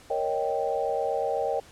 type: chord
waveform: sine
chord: Eb dominant seventh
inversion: second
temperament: equal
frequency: 466.2 / 554.4 / 622.3 / 784 Hz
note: Bb4 / Db5 / Eb5 / G5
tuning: 0 / 0 / 0 / 0 cents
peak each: -30 / -30 / -31 / -30 dBFS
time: 0.1-1.6 s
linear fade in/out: 5 ms
effects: pink hiss -52 dBFS RMS until 1.71 s + low-pass 10000 Hz 12 dB/octave